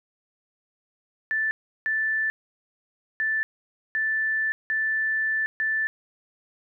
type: tone bursts at uneven times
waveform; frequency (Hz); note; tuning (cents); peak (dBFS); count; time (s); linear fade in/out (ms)
sine; 1760; A6; 0; -22; 6; 1.31-1.51 / 1.86-2.3 / 3.2-3.43 / 3.95-4.52 / 4.7-5.46 / 5.6-5.87; 0
effects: none

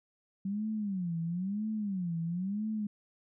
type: tone with vibrato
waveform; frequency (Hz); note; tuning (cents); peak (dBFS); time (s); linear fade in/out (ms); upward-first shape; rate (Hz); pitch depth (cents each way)
sine; 189.8; F#3; +44; -31; 0.45-2.87; 5; sine; 1; 240
effects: none

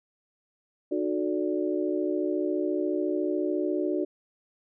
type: tone cluster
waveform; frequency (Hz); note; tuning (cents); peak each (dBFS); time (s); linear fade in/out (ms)
sine; 303.8 / 363.7 / 437.8 / 583; D#4 / F#4 / A4 / D5; -41 / -30 / -9 / -13; -29 / -28 / -36 / -33; 0.91-4.05; 10
effects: none

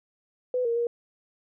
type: tone with pitch steps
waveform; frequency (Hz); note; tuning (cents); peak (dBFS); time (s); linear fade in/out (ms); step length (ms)
sine; 501 / 466 / 472.8; B4 / A#4 / A#4; +25 / -1 / +24; -23; 0.54-0.87; 2; 110
effects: none

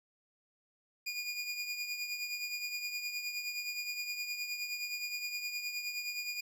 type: tone with tremolo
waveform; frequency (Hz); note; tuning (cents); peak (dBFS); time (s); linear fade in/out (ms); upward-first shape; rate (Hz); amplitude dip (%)
25% pulse; 2436; D#7; -37; -30; 1.06-6.41; 10; triangle; 9.6; 60
effects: none

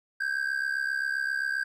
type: ring-modulated tone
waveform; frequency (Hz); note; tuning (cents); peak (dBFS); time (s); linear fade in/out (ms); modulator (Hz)
triangle; 1587; G6; +21; -22; 0.2-1.64; 10; 33.8
effects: none

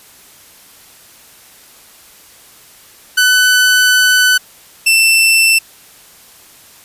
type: tone pair in turn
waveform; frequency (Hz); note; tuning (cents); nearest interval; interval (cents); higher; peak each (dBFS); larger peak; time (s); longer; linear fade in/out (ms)
sawtooth; 1501 / 2674; F#6 / E7; +24 / +24; minor seventh; 1000; second; -4; neither; 3.17-4.38 / 4.86-5.59; first; 10
effects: white hiss -42 dBFS RMS until 6.84 s + resampled to 32000 Hz

